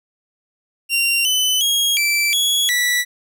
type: tone with pitch steps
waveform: sawtooth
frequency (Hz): 2764 / 3018 / 3281 / 2331 / 3354 / 1957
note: F7 / F#7 / G#7 / D7 / G#7 / B6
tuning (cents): -19 / +34 / -22 / -14 / +16 / -16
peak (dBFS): -12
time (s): 0.89-3.05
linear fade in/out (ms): 50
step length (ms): 360
effects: none